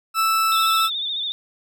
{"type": "tone", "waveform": "40% pulse", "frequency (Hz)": 1318.5, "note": "E6", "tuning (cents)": 0, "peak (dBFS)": -16, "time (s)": [0.14, 0.9], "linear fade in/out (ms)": 50}
{"type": "tone with vibrato", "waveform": "sine", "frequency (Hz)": 3598, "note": "A7", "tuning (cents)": 38, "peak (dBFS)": -23, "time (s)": [0.52, 1.32], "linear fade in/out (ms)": 0, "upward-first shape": "sine", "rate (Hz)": 14, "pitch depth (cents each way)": 64}
{"effects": []}